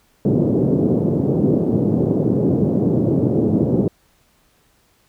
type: band-pass noise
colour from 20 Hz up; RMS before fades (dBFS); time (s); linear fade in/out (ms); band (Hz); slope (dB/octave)
pink; -17; 0.25-3.88; 2; 130 to 450; 24
effects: pink hiss -59 dBFS RMS until 5.08 s